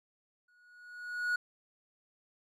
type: tone with exponential growth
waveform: triangle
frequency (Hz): 1457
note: F#6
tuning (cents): -27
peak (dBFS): -25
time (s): 0.48-1.36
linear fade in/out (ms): 5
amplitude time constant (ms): 190
effects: none